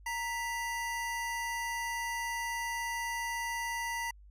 square tone pair together, 931 / 1972.7 Hz, A#5 / B6, -2 / -2 cents, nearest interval octave + minor second, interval 1300 cents, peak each -37 / -37 dBFS, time 0.06-4.11 s, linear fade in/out 5 ms, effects added 50 Hz sine -52 dBFS peak until 4.3 s + resampled to 32000 Hz

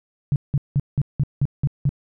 sine tone bursts, 141.3 Hz, C#3, 34 cents sharp, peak -15 dBFS, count 8, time 0.32-1.892 s, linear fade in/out 0 ms, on 39 ms, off 180 ms, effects none

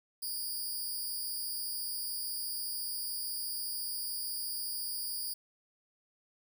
5% pulse tone with amplitude modulation, 4845 Hz, D#8, 47 cents flat, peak -24 dBFS, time 0.22-5.34 s, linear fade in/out 10 ms, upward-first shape sine, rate 254 Hz, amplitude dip 100%, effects none

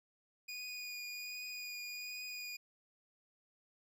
25% pulse tone with vibrato, 2458 Hz, D#7, 22 cents flat, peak -39 dBFS, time 0.48-2.57 s, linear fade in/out 10 ms, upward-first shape triangle, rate 1.3 Hz, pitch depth 15 cents each way, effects none

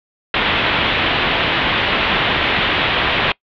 white low-pass noise, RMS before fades -17 dBFS, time 0.34-3.32 s, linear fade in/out 2 ms, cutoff 3500 Hz, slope 48 dB/octave, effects noise-tail reverb RT60 0.1 s tail -24 dB re dry

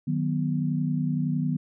sine chord, B major, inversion first, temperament just, 154.34 / 185.21 / 246.9 Hz, D#3 / F#3 / B3, -14 / +2 / 0 cents, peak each -26 / -30 / -28 dBFS, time 0.07-1.57 s, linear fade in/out 10 ms, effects none

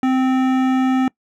sine tone with hard clipping, 260 Hz, C4, 11 cents flat, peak -16 dBFS, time 0.03-1.08 s, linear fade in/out 2 ms, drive 15 dB, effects noise-tail reverb RT60 0.1 s tail -24 dB re dry

